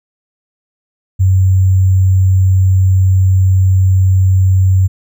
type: tone with sample-and-hold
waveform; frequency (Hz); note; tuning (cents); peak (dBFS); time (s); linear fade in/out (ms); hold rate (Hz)
sine; 94; F#2; +28; -6; 1.19-4.88; 20; 7350
effects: none